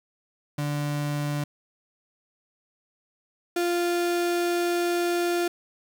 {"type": "tone pair in turn", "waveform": "35% pulse", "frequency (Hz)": [146.4, 348.2], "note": ["D3", "F4"], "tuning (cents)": [-5, -5], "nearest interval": "octave + minor third", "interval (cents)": 1500, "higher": "second", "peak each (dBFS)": [-24, -21], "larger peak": "second", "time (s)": [[0.58, 1.44], [3.56, 5.48]], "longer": "second", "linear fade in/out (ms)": 5, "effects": ["10-bit"]}